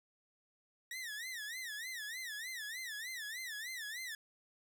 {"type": "tone with vibrato", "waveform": "sawtooth", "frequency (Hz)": 1864, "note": "A#6", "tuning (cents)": -1, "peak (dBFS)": -38, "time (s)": [0.91, 4.15], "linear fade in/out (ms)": 2, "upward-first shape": "sine", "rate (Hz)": 3.3, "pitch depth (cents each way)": 190, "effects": []}